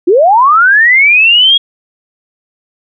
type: linear sweep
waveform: sine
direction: up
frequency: 320.6 to 3322 Hz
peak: -3 dBFS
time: 0.07-1.58 s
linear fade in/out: 10 ms
effects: none